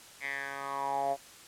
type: tone with band-pass filter sweep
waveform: 10% pulse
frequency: 138.59 Hz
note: C#3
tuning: in tune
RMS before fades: -34 dBFS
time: 0.2-1.17 s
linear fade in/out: 50 ms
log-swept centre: 2200 to 640 Hz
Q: 6.2
effects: white hiss -52 dBFS RMS until 1.47 s + low-pass 10000 Hz 12 dB/octave